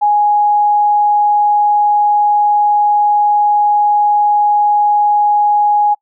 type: tone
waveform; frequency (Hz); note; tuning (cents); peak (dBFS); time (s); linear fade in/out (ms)
sine; 830.6; G#5; 0; -8; 0.01-5.95; 20
effects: noise-tail reverb RT60 0.1 s tail -26 dB re dry